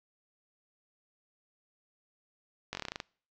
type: slowing click train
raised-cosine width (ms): 0.2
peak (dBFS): -18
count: 10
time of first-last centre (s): 2.73-3.002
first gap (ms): 20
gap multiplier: 1.1
effects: noise-tail reverb RT60 0.5 s tail -26 dB re dry + low-pass 6000 Hz 12 dB/octave